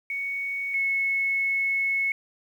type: tone pair in turn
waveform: sine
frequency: 2227 / 2195 Hz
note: C#7 / C#7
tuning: +7 / -18 cents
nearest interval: unison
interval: 25 cents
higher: first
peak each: -27 / -22 dBFS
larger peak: second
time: 0.1-0.74 / 0.74-2.12 s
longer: second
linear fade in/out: 2 ms
effects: 9-bit